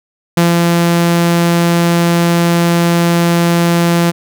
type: tone with ADSR envelope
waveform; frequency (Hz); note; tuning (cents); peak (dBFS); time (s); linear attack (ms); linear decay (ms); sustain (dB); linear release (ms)
sawtooth; 170.8; F3; -38; -3; 0.37-4.12; 5; 150; -2; 25
effects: none